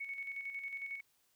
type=tone with tremolo; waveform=sine; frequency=2217 Hz; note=C#7; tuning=in tune; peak=-38 dBFS; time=0-1.01 s; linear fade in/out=10 ms; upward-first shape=square; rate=11 Hz; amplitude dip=50%; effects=white hiss -74 dBFS RMS until 1.35 s